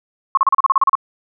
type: tone bursts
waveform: sine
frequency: 1086 Hz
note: C#6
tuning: 36 cents flat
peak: -9 dBFS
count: 11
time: 0.35-0.953 s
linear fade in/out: 2 ms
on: 23 ms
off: 35 ms
effects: none